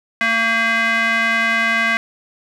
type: tone with band-pass filter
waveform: square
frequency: 227.7 Hz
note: A#3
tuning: 40 cents flat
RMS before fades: -17 dBFS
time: 0.21-1.97 s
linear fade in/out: 0 ms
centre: 1900 Hz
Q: 3.5
effects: none